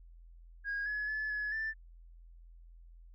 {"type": "tone with pitch steps", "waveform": "sine", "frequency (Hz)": [1638, 1697, 1724, 1699, 1769], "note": ["G#6", "G#6", "A6", "G#6", "A6"], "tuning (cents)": [-24, 37, -36, 39, 9], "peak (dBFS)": -32, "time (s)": [0.64, 1.74], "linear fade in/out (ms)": 50, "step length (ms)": 220, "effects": ["tanh soft clip ceiling -30 dBFS", "added 42 Hz sine -52 dBFS peak until 3.14 s"]}